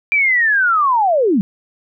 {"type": "linear sweep", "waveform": "sine", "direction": "down", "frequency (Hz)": [2371, 177.2], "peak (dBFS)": -11, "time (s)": [0.12, 1.41], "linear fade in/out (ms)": 0, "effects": []}